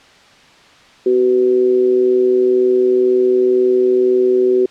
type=tone with amplitude modulation; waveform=sine; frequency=376 Hz; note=F#4; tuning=28 cents sharp; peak=-7 dBFS; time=1.06-4.66 s; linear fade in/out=5 ms; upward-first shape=sine; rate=122 Hz; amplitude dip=60%; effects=white hiss -45 dBFS RMS until 4.7 s + low-pass 4000 Hz 12 dB/octave